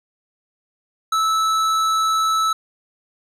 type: tone with tanh clipping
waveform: sine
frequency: 1309 Hz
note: E6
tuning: 13 cents flat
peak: -18 dBFS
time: 1.12-2.53 s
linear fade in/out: 5 ms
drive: 15 dB
effects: none